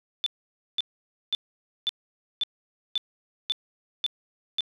sine tone bursts, 3520 Hz, A7, in tune, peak -22 dBFS, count 9, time 0.24-4.607 s, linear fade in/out 0 ms, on 23 ms, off 520 ms, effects none

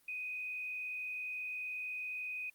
sine tone with frequency modulation, 2497 Hz, D#7, 6 cents sharp, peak -38 dBFS, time 0.08-2.5 s, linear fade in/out 5 ms, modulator 51.6 Hz, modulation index 0.62, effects white hiss -69 dBFS RMS until 2.54 s + Opus 32 kbps

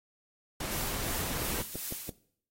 pink noise, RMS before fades -36 dBFS, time 0.6-1.62 s, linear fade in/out 5 ms
blue noise with tremolo, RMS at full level -36 dBFS, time 0.71-2.1 s, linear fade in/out 5 ms, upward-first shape triangle, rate 2.8 Hz, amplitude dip 55%
click train, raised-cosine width 2 ms, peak -26 dBFS, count 5, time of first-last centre 1.42-2.092 s, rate 5.95 Hz
effects noise-tail reverb RT60 0.6 s tail -19 dB re dry + AAC 48 kbps

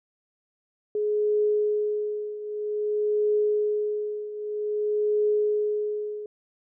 sine tone with tremolo, 420.5 Hz, G#4, 22 cents sharp, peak -19 dBFS, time 0.95-6.26 s, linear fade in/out 2 ms, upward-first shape triangle, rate 0.52 Hz, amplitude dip 80%, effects none

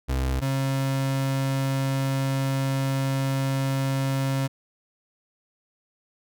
35% pulse tone pair in turn, 65.41 / 135.12 Hz, C2 / C#3, 0 / -44 cents, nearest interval octave + minor second, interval 1256 cents, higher second, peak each -21 dBFS, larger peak neither, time 0.08-0.41 / 0.41-4.48 s, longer second, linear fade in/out 20 ms, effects none

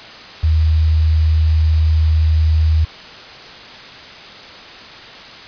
sine tone with quantisation, 78.9 Hz, D#2, 25 cents sharp, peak -10 dBFS, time 0.43-2.85 s, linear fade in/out 10 ms, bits 6, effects white hiss -35 dBFS RMS until 5.47 s + resampled to 11025 Hz

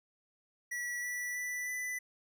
square tone with pitch steps, 1942 / 1958.9 / 1975.9 / 1993.1 Hz, B6 / B6 / B6 / B6, -30 / -15 / 0 / +15 cents, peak -36 dBFS, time 0.71-1.99 s, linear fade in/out 10 ms, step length 320 ms, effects none

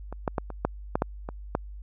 clicks, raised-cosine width 1 ms, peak -23 / -11 / -12 / -23 / -9 / -9 / -9 / -20 / -10 dBFS, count 9, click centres 0.126 / 0.278 / 0.382 / 0.503 / 0.65 / 0.955 / 1.021 / 1.289 / 1.551 s, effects added 50 Hz sine -38 dBFS peak until 1.82 s

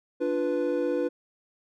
triangle chord, B diminished, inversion first, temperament equal, 293.7 / 349.2 / 493.9 Hz, D4 / F4 / B4, 0 / 0 / 0 cents, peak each -28 / -28 / -25 dBFS, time 0.2-1.09 s, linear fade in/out 20 ms, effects none

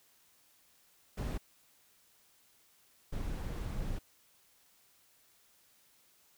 brown noise bursts at uneven times, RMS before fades -37 dBFS, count 2, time 1.17-1.38 / 3.12-3.99 s, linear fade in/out 10 ms, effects white hiss -67 dBFS RMS until 6.37 s

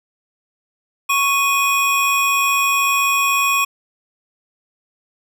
square tone pair together, 1108.7 / 2489 Hz, C#6 / D#7, 0 / 0 cents, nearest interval octave + major second, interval 1400 cents, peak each -18 / -18 dBFS, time 1.09-3.65 s, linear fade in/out 10 ms, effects none

